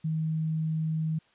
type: tone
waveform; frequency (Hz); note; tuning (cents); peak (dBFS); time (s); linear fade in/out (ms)
sine; 158.5; D#3; +32; -26; 0.04-1.19; 10
effects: white hiss -64 dBFS RMS until 1.34 s + resampled to 8000 Hz